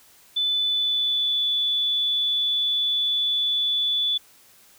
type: tone with pitch glide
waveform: sine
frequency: 3500 to 3460 Hz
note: A7 to A7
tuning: -10 to -30 cents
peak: -20 dBFS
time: 0.36-4.18 s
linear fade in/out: 10 ms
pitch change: -20 cents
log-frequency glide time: 0.5-1.45 s
effects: white hiss -54 dBFS RMS until 4.78 s